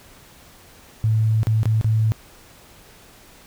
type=tone with dropouts; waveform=sine; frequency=110 Hz; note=A2; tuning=in tune; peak=-15 dBFS; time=1.04-2.12 s; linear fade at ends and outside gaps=0 ms; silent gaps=1.432-1.47 / 1.632-1.656 / 1.812-1.845 s; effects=pink hiss -48 dBFS RMS until 3.46 s